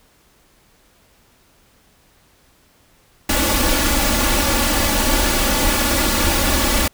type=noise with comb filter; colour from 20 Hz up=pink; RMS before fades=-17 dBFS; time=3.29-6.88 s; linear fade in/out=5 ms; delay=3.5 ms; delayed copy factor=+0.9; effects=pink hiss -55 dBFS RMS until 6.93 s